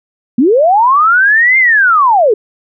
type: linear two-way sweep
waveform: sine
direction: up then down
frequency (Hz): 220 to 2124 to 391.1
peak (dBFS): -5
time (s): 0.38-2.34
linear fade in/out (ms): 5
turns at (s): 1.58
effects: none